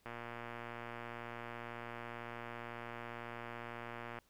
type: click train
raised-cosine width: 0.5 ms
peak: -30 dBFS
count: 488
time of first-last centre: 0.06-4.187 s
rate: 118 Hz
effects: pink hiss -72 dBFS RMS until 4.29 s